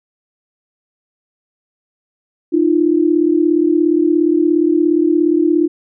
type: tone pair together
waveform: sine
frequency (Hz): 306.6 / 343.7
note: D#4 / F4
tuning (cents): -25 / -28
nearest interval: major second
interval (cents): 197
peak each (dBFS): -13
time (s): 2.52-5.68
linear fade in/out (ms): 20
effects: none